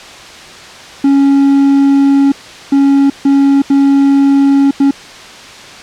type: tone bursts at uneven times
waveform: triangle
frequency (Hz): 277.2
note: C#4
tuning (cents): 0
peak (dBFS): -3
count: 5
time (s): 1.04-2.32 / 2.72-3.1 / 3.25-3.62 / 3.7-4.71 / 4.8-4.91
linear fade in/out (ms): 5
effects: white hiss -31 dBFS RMS until 5.82 s + low-pass 5000 Hz 12 dB/octave